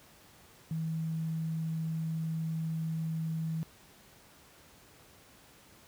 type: tone with quantisation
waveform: sine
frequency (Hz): 161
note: E3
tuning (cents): -41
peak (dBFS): -31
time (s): 0.71-3.63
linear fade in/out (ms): 0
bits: 10
effects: pink hiss -58 dBFS RMS until 5.87 s + high-pass 60 Hz 12 dB/octave